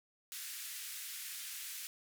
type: band-pass noise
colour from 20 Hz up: white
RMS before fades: -45 dBFS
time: 0.32-1.87 s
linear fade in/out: 0 ms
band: 1600 to 16000 Hz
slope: 24 dB/octave
effects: none